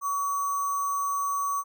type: tone with sample-and-hold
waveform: sine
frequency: 1130 Hz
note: C#6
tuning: 33 cents sharp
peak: -25 dBFS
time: 0.01-1.64 s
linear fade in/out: 50 ms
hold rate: 7350 Hz
effects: none